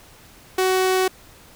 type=tone; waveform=sawtooth; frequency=374.1 Hz; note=F#4; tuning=19 cents sharp; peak=-13 dBFS; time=0.58-1.08 s; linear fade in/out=5 ms; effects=pink hiss -48 dBFS RMS until 1.55 s